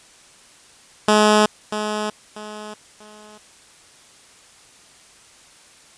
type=tone with echo; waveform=10% pulse; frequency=212 Hz; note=G#3; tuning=36 cents sharp; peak=-4 dBFS; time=1.08-1.46 s; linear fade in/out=5 ms; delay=640 ms; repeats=3; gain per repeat=-10 dB; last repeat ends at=3.38 s; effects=white hiss -49 dBFS RMS until 5.97 s + resampled to 22050 Hz